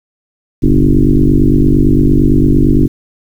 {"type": "tone with frequency modulation", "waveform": "sine", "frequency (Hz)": 138.59, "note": "C#3", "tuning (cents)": 0, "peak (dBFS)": -5, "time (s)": [0.62, 2.88], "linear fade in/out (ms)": 20, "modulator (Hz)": 48.8, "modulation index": 4.1, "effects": ["7-bit"]}